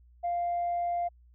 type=tone; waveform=sine; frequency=697 Hz; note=F5; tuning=4 cents flat; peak=-26 dBFS; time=0.23-1.09 s; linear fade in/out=20 ms; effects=tanh soft clip ceiling -24 dBFS + added 60 Hz sine -55 dBFS peak until 1.34 s